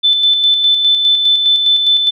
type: tone with tremolo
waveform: sine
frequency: 3520 Hz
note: A7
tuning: in tune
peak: -7 dBFS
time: 0.03-2.11 s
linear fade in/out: 20 ms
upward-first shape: square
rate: 4.9 Hz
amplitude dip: 40%
effects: none